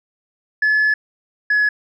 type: tone pair in turn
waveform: sine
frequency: 1717 / 1693.4 Hz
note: A6 / G#6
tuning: -43 / +33 cents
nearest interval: unison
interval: 24 cents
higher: first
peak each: -11 dBFS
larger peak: neither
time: 0.62-0.94 / 1.5-1.69 s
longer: first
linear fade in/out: 5 ms
effects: tanh soft clip ceiling -11 dBFS